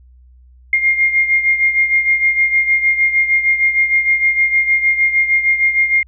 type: beating tone pair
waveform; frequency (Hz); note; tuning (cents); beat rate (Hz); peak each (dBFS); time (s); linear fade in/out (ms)
sine; 2121 / 2127.5; C7 / C7; +23 / +28; 6.5; -12 / -18; 0.73-6.03; 2
effects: added 62 Hz sine -42 dBFS peak until 6.07 s